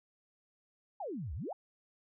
sine exponential two-way sweep, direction down then up, 880 to 62.7 to 880 Hz, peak -37 dBFS, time 1-1.53 s, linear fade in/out 5 ms, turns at 1.34 s, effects none

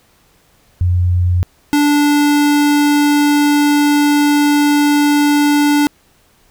sine / square tone pair in turn, 89.1 / 292 Hz, F2 / D4, +35 / -10 cents, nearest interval octave + major sixth, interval 2055 cents, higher second, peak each -10 dBFS, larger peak neither, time 0.81-1.43 / 1.73-5.87 s, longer second, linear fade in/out 0 ms, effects pink hiss -53 dBFS RMS until 6.5 s

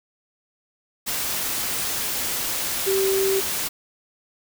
sine tone in noise, 387.2 Hz, G4, 21 cents flat, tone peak -19 dBFS, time 2.86-3.41 s, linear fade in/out 20 ms, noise white, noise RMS -26 dBFS, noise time 1.06-3.69 s, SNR +4 dB, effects none

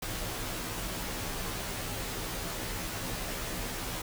pink noise with comb filter, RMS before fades -36 dBFS, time 0.02-4.02 s, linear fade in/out 5 ms, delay 14 ms, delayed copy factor -1, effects none

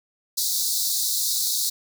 pink high-pass noise, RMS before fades -24 dBFS, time 0.37-1.7 s, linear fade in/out 10 ms, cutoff 3800 Hz, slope 96 dB/octave, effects none

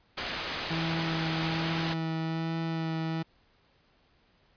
white low-pass noise, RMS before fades -35 dBFS, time 0.17-1.94 s, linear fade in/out 10 ms, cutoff 3900 Hz, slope 12 dB/octave
30% pulse tone with vibrato, 162.7 Hz, E3, 22 cents flat, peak -27 dBFS, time 0.7-3.23 s, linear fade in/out 10 ms, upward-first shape sine, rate 1.2 Hz, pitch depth 14 cents each way
effects pink hiss -66 dBFS RMS until 4.56 s + resampled to 11025 Hz

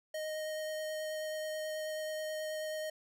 square tone with vibrato, 621 Hz, D#5, 3 cents flat, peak -37 dBFS, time 0.14-2.9 s, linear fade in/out 5 ms, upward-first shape sine, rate 9.3 Hz, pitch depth 9 cents each way, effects none

